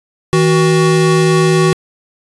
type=tone pair together; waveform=square; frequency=160.4 / 373 Hz; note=E3 / F#4; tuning=-47 / +14 cents; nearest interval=octave + minor third; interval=1461 cents; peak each=-12 dBFS; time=0.33-1.73 s; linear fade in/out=0 ms; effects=resampled to 24000 Hz